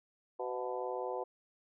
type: harmonic tone with a mistuned harmonic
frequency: 125.3 Hz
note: B2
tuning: 25 cents sharp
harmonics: 3 / 4 / 5 / 6 / 7 / 8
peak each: -41 / -39 / -45 / -43 / -43 / -47 dBFS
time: 0.39-1.24 s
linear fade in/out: 10 ms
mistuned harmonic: 6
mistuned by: -63 cents
effects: none